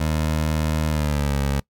20% pulse tone with pitch glide, 77.78 to 69.7 Hz, D#2 to C#2, 0 to +10 cents, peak -15 dBFS, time 0-1.6 s, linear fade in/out 5 ms, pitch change -190 cents, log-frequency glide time 0.88-1.37 s, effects noise-tail reverb RT60 0.1 s tail -23 dB re dry

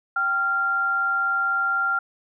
sine tone pair together, 779 / 1388 Hz, G5 / F6, -11 / -11 cents, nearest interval minor seventh, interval 1000 cents, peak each -31 / -20 dBFS, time 0.16-1.99 s, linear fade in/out 5 ms, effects none

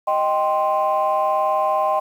sine chord, C minor, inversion first, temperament equal, 622.3 / 784 / 1046.5 Hz, Eb5 / G5 / C6, 0 / 0 / 0 cents, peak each -20 dBFS, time 0.07-2 s, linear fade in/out 10 ms, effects tanh soft clip ceiling -10 dBFS + 8-bit

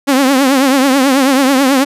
sawtooth tone with vibrato, 268.9 Hz, C4, 47 cents sharp, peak -4 dBFS, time 0.07-1.85 s, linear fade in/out 20 ms, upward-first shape triangle, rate 9.2 Hz, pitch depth 120 cents each way, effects resampled to 32000 Hz

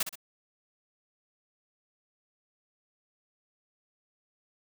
white noise with echo, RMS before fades -28 dBFS, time 0-0.03 s, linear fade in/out 5 ms, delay 63 ms, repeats 2, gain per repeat -8 dB, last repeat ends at 0.156 s, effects none

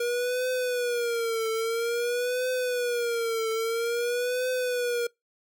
square tone with vibrato, 476 Hz, A#4, 36 cents sharp, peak -26 dBFS, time 0-5.07 s, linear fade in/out 5 ms, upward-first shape triangle, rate 0.5 Hz, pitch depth 120 cents each way, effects noise-tail reverb RT60 0.2 s tail -26 dB re dry

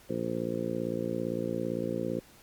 harmonic tone, 57.7 Hz, A#1, 17 cents flat, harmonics 2 / 3 / 4 / 5 / 6 / 7 / 8 / 9, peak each -41 / -37 / -36 / -39 / -36 / -41 / -38 / -36 dBFS, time 0.09-2.2 s, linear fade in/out 10 ms, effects pink hiss -56 dBFS RMS until 2.42 s + MP3 96 kbps

